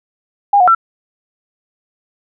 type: tone with pitch steps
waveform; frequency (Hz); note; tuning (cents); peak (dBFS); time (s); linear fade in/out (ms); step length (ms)
sine; 810 / 725 / 1347; G#5 / F#5 / E6; -43 / -35 / +37; -6; 0.53-0.749; 5; 73
effects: none